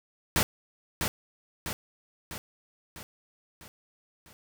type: noise with echo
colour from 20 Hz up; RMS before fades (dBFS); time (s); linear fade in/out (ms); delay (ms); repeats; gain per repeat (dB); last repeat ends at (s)
pink; -24; 0.36-0.43; 0; 650; 6; -5; 4.33
effects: none